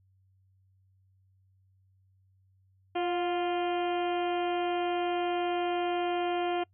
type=harmonic tone with a mistuned harmonic; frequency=349.2 Hz; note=F4; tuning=in tune; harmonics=1 / 2 / 3 / 4 / 5 / 6 / 7 / 8 / 9; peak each=-30 / -31 / -42 / -43 / -47 / -48 / -44 / -46 / -45 dBFS; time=2.95-6.64 s; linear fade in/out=10 ms; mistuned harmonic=2; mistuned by=+29 cents; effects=noise-tail reverb RT60 0.1 s tail -26 dB re dry + added 95 Hz sine -63 dBFS peak until 6.73 s